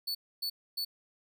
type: tone bursts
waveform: 45% pulse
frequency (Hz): 4455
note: C#8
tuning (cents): +8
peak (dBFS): -31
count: 3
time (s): 0.07-0.85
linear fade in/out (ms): 10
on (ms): 80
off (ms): 270
effects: none